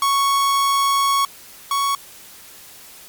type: tone pair in turn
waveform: 45% pulse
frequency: 1108.7 / 1113.8 Hz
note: C#6 / C#6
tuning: 0 / +8 cents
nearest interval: unison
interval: 8 cents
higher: second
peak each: -15 / -17 dBFS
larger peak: first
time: 0.02-1.25 / 1.71-1.95 s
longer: first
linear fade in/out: 2 ms
effects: white hiss -42 dBFS RMS until 3.08 s + MP3 96 kbps

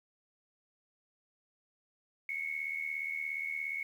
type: tone with amplitude modulation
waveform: sine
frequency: 2200 Hz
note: C#7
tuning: 14 cents flat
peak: -31 dBFS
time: 2.29-3.83 s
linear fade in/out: 2 ms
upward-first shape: sine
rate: 77.1 Hz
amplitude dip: 70%
effects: 10-bit

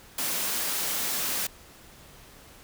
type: high-pass noise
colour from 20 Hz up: white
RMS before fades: -29 dBFS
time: 0.18-1.47 s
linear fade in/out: 5 ms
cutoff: 150 Hz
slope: 96 dB/octave
effects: pink hiss -51 dBFS RMS until 2.63 s

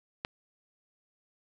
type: click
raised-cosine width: 0.3 ms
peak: -16 dBFS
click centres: 0.249 s
effects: none

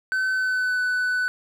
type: tone with pitch glide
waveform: triangle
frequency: 1525 to 1495.3 Hz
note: G6 to F#6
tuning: -48 to +18 cents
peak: -19 dBFS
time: 0.12-1.28 s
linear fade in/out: 0 ms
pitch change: -34 cents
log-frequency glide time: 0.31-0.8 s
effects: none

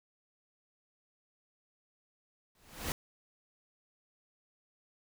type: noise with exponential growth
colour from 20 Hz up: pink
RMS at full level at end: -32 dBFS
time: 2.55-2.92 s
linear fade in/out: 1 ms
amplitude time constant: 79 ms
effects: none

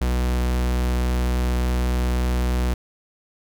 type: tone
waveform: 45% pulse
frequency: 61.74 Hz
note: B1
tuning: in tune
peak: -19 dBFS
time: 0.01-2.74 s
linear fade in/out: 5 ms
effects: none

